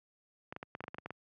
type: clicks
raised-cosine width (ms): 0.5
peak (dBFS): -26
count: 11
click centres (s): 0.525 / 0.564 / 0.629 / 0.751 / 0.806 / 0.84 / 0.881 / 0.945 / 0.984 / 1.06 / 1.106
effects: high-pass 100 Hz 12 dB/octave